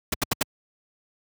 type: noise bursts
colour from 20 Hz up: pink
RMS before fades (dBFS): -22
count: 4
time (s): 0.12-0.429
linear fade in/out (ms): 5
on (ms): 21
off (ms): 75
effects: high-pass 80 Hz 12 dB/octave